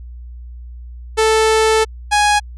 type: tone pair in turn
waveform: sawtooth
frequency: 440 / 830.6 Hz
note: A4 / G#5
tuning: 0 / 0 cents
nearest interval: major seventh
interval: 1100 cents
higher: second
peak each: -7 dBFS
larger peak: neither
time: 1.17-1.85 / 2.11-2.4 s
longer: first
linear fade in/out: 20 ms
effects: added 60 Hz sine -30 dBFS peak until 2.57 s + resampled to 24000 Hz